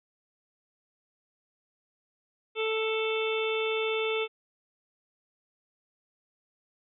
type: harmonic tone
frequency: 441 Hz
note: A4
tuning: 4 cents sharp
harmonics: 1 / 2 / 3 / 5 / 6 / 7 / 8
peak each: -28 / -41 / -38 / -37 / -35 / -42 / -38 dBFS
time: 2.55-4.28 s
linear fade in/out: 50 ms
effects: none